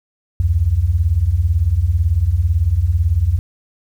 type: beating tone pair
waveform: sine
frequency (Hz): 70.6 / 88.6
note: C#2 / F2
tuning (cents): +32 / +25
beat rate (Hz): 18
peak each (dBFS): -17 / -14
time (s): 0.4-3.39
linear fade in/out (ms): 0
effects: 8-bit